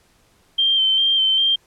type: tone with vibrato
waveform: sine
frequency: 3136 Hz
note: G7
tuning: in tune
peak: -14 dBFS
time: 0.58-1.56 s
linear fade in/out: 10 ms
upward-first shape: square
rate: 2.5 Hz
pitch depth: 21 cents each way
effects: pink hiss -58 dBFS RMS until 1.66 s + low-pass 12000 Hz 12 dB/octave